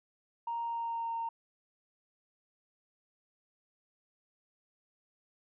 sine tone with pitch glide, 932.3 to 918.9 Hz, A#5 to A#5, 0 to -25 cents, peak -32 dBFS, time 0.47-1.29 s, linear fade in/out 5 ms, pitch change -25 cents, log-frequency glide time 0.63-1.15 s, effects tanh soft clip ceiling -28 dBFS

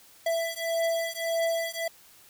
square beating tone pair, 663 / 664.7 Hz, E5 / E5, +10 / +14 cents, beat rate 1.7 Hz, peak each -30 dBFS, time 0.26-1.88 s, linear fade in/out 5 ms, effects white hiss -55 dBFS RMS until 2.29 s

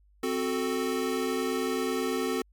square chord, F# diminished, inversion second, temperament equal, 261.6 / 370 / 440 Hz, C4 / F#4 / A4, 0 / 0 / 0 cents, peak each -32 dBFS, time 0.23-2.42 s, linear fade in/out 5 ms, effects added 50 Hz sine -58 dBFS peak until 2.52 s + MP3 96 kbps

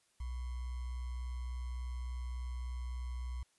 sine tone with sample-and-hold, 61.74 Hz, B1, in tune, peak -37 dBFS, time 0.2-3.43 s, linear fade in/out 5 ms, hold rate 1050 Hz, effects white hiss -73 dBFS RMS until 3.58 s + resampled to 24000 Hz

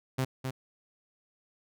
sawtooth tone with echo, 130.81 Hz, C3, in tune, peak -23 dBFS, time 0.18-0.25 s, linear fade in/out 10 ms, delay 260 ms, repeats 1, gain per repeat -5 dB, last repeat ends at 0.51 s, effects none

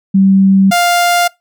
sine / sawtooth tone pair in turn, 193.4 / 700.2 Hz, G3 / F5, -23 / +4 cents, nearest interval octave + minor seventh, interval 2227 cents, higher second, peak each -5 dBFS, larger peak neither, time 0.14-0.71 / 0.71-1.28 s, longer neither, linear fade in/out 10 ms, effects noise-tail reverb RT60 0.2 s tail -23 dB re dry

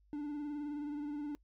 triangle tone with vibrato, 293.6 Hz, D4, in tune, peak -35 dBFS, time 0.13-1.35 s, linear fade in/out 0 ms, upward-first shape sine, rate 19 Hz, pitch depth 39 cents each way, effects noise-tail reverb RT60 0.1 s tail -25 dB re dry + added 50 Hz sine -65 dBFS peak until 1.43 s

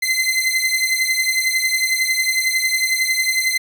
sawtooth beating tone pair, 2054 / 2065 Hz, C7 / C7, -33 / -23 cents, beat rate 11 Hz, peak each -16 dBFS, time 0.02-3.58 s, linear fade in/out 10 ms, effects none

